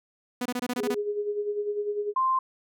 sawtooth tone bursts, 246.9 Hz, B3, in tune, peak -23 dBFS, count 8, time 0.41-0.946 s, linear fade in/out 5 ms, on 46 ms, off 24 ms
sine tone with tremolo, 414.1 Hz, G#4, 5 cents flat, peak -24 dBFS, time 0.77-2.14 s, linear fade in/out 50 ms, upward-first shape sine, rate 10 Hz, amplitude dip 60%
sine tone, 1046.5 Hz, C6, in tune, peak -21 dBFS, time 2.16-2.39 s, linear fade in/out 5 ms
effects none

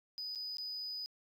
sine tone with dropouts, 4978 Hz, D#8, in tune, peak -37 dBFS, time 0.18-1.06 s, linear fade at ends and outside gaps 0 ms, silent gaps 0.35-0.357 / 0.57-0.583 s, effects tanh soft clip ceiling -37 dBFS + 13-bit

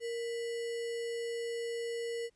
sine tone with sample-and-hold, 466.2 Hz, A#4, in tune, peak -34 dBFS, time 0-2.3 s, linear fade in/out 50 ms, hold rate 2450 Hz, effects pink hiss -75 dBFS RMS until 2.35 s + resampled to 22050 Hz

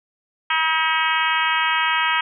harmonic tone, 319.5 Hz, D#4, 46 cents sharp, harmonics 3 / 4 / 5 / 6 / 7 / 8 / 9 / 10, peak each -23 / -24 / -25 / -26 / -26 / -27 / -28 / -28 dBFS, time 0.5-2.21 s, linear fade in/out 5 ms, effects none

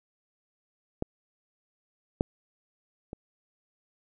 clicks, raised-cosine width 2 ms, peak -15 / -10 / -24 dBFS, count 3, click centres 1.024 / 2.209 / 3.131 s, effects none

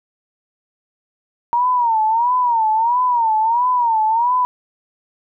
sine tone with vibrato, 933 Hz, A#5, 1 cent sharp, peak -13 dBFS, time 1.53-4.45 s, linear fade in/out 0 ms, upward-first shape sine, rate 1.5 Hz, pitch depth 130 cents each way, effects none

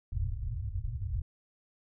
white low-pass noise, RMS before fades -34 dBFS, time 0.12-1.22 s, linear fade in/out 2 ms, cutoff 120 Hz, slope 96 dB/octave, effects none

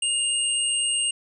sine tone pair together, 2832 / 8486 Hz, F7 / C9, +23 / +23 cents, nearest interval octave + perfect fifth, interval 1900 cents, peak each -24 dBFS, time 0.02-1.11 s, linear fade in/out 5 ms, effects none

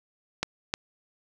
clicks, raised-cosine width 0.2 ms, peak -9 dBFS, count 2, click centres 0.43 / 0.739 s, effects none

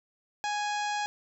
harmonic tone, 830.6 Hz, G#5, in tune, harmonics 1 / 2 / 3 / 4 / 5 / 6 / 7 / 8 / 9, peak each -30 / -36 / -40 / -42 / -44 / -46 / -47 / -48 / -49 dBFS, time 0.44-1.06 s, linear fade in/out 0 ms, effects none

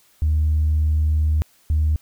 sine tone pair in turn, 76.9 / 76.9 Hz, D#2 / D#2, -20 / -20 cents, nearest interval unison, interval 0 cents, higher neither, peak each -14 dBFS, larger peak neither, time 0.22-1.42 / 1.7-1.96 s, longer first, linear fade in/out 0 ms, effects tanh soft clip ceiling -12 dBFS + white hiss -57 dBFS RMS until 2.01 s

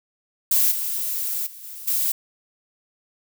violet noise with level steps, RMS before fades -18 / -26 / -41 / -37 / -22 dBFS, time 0.51-2.12 s, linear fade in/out 5 ms, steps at 0.71 / 1.46 / 1.63 / 1.87 s, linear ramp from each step 10 ms, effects none

